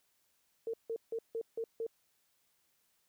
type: tone bursts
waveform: sine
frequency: 454.5 Hz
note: A#4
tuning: 44 cents flat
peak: -34 dBFS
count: 6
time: 0.67-1.866 s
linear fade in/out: 2 ms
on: 66 ms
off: 160 ms
effects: white hiss -75 dBFS RMS until 3.08 s